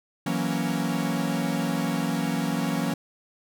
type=chord; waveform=45% pulse; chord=F# dominant seventh; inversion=third; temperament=equal; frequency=164.81 / 185 / 233.1 / 277.2 Hz; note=E3 / F#3 / A#3 / C#4; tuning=0 / 0 / 0 / 0 cents; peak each=-30 dBFS; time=0.26-2.94 s; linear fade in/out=5 ms; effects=none